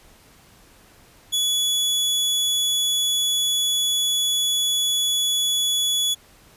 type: tone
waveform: sawtooth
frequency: 3400 Hz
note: G#7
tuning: 40 cents sharp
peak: -16 dBFS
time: 1.32-6.15 s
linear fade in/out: 20 ms
effects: pink hiss -52 dBFS RMS until 6.56 s + resampled to 32000 Hz